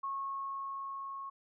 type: tone with level ramp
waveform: sine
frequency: 1094 Hz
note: C#6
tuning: 23 cents flat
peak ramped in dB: -34 to -40 dBFS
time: 0.03-1.3 s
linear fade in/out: 10 ms
effects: none